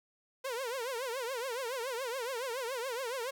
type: tone with vibrato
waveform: sawtooth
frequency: 497.4 Hz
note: B4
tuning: 12 cents sharp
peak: -31 dBFS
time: 0.44-3.31 s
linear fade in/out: 10 ms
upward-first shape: triangle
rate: 7.1 Hz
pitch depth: 200 cents each way
effects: none